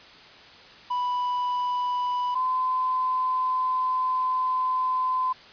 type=tone pair in turn; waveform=triangle / sine; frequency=987.8 / 1022.6 Hz; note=B5 / C6; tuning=0 / -40 cents; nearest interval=minor second; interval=60 cents; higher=second; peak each=-22 / -22 dBFS; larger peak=neither; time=0.9-2.35 / 2.35-5.33 s; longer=second; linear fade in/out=10 ms; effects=white hiss -48 dBFS RMS until 5.52 s + resampled to 11025 Hz